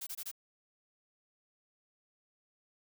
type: noise bursts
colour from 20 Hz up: blue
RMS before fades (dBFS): -41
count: 4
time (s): 0.01-0.315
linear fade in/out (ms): 10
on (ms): 59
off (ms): 23
effects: none